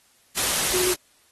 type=tone in noise; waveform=sine; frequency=364.2 Hz; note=F#4; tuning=27 cents flat; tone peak=-24 dBFS; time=0.73-0.94 s; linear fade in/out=20 ms; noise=white; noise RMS=-23 dBFS; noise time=0.36-0.95 s; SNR=-4 dB; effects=white hiss -60 dBFS RMS until 1.31 s + AAC 32 kbps